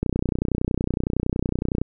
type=click train; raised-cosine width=3 ms; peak=-9 dBFS; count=56; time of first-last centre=0.03-1.816 s; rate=30.8 Hz; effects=none